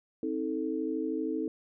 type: chord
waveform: sine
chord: A diminished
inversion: first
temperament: just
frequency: 264 / 316.8 / 440 Hz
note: C4 / Eb4 / A4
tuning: +16 / +31 / 0 cents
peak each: -35 / -32 / -35 dBFS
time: 0.23-1.48 s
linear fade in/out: 2 ms
effects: none